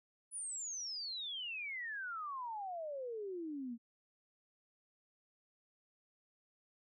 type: exponential sweep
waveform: sine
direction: down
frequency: 10080 to 225.3 Hz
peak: -40 dBFS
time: 0.31-3.78 s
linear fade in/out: 50 ms
effects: none